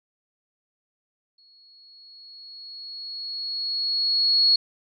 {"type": "tone with exponential growth", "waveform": "sine", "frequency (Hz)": 4339, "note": "C#8", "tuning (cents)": -38, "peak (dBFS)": -14, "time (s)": [1.38, 4.56], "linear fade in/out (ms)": 5, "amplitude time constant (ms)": 690, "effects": []}